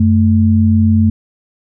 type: tone pair together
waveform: sine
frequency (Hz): 92.5 / 220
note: F#2 / A3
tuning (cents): 0 / 0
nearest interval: octave + minor third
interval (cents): 1500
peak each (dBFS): -10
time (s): 0-1.1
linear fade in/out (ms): 5
effects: none